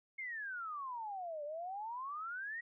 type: exponential two-way sweep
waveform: sine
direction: down then up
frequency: 2174 to 575 to 1924 Hz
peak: -40 dBFS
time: 0.18-2.61 s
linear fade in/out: 10 ms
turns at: 1.44 s
effects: none